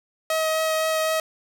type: tone with vibrato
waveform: sawtooth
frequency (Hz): 635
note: D#5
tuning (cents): +35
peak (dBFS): -17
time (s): 0.3-1.2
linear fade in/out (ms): 2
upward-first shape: triangle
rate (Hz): 3.9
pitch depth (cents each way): 10
effects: none